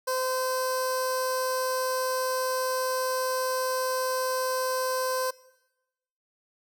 15% pulse tone with notch filter, 515 Hz, C5, 28 cents flat, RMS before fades -28 dBFS, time 0.07-5.31 s, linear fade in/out 10 ms, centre 2200 Hz, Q 0.75, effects noise-tail reverb RT60 1.0 s tail -21 dB re dry

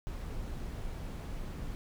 brown noise, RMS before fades -39 dBFS, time 0.07-1.75 s, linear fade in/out 0 ms, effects none

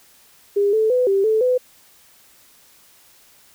sine tone with pitch steps, 404.3 / 437.9 / 501 / 392 / 437.7 / 503 Hz, G#4 / A4 / B4 / G4 / A4 / B4, -46 / -8 / +25 / 0 / -9 / +32 cents, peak -14 dBFS, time 0.56-1.58 s, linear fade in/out 10 ms, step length 170 ms, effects white hiss -52 dBFS RMS until 3.54 s

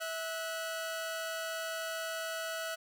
sawtooth tone pair together, 651 / 1477.6 Hz, E5 / F#6, -22 / -3 cents, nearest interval octave + major second, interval 1419 cents, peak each -34 / -36 dBFS, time 0-2.76 s, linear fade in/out 20 ms, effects none

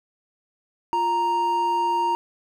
triangle tone pair together, 349.2 / 932.3 Hz, F4 / A#5, 0 / 0 cents, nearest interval octave + perfect fourth, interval 1700 cents, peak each -28 / -18 dBFS, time 0.93-2.15 s, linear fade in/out 0 ms, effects none

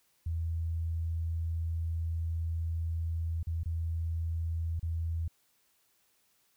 sine tone with dropouts, 82.41 Hz, E2, in tune, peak -30 dBFS, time 0.26-5.28 s, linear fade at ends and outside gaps 5 ms, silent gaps 3.43-3.47 / 3.634-3.657 / 4.796-4.828 s, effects white hiss -71 dBFS RMS until 6.56 s

